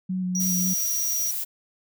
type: tone with vibrato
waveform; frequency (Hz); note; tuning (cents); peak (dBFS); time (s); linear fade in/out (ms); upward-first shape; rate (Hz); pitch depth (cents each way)
sine; 183.7; F#3; -12; -24; 0.09-0.74; 10; square; 3.6; 16
type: tone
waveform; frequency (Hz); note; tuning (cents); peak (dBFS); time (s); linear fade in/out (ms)
triangle; 5780; F#8; -41; -24; 0.35-1.31; 2
type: noise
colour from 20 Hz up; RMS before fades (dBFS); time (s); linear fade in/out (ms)
violet; -29; 0.39-1.45; 20
effects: none